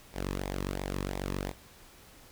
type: tone with flanger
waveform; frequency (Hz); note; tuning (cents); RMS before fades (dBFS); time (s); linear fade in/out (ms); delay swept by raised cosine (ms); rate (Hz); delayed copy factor
sawtooth; 47.35; F#1; +41; -35; 0.13-1.54; 50; 0.68 to 1.4; 2.9; -0.65
effects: pink hiss -55 dBFS RMS until 2.31 s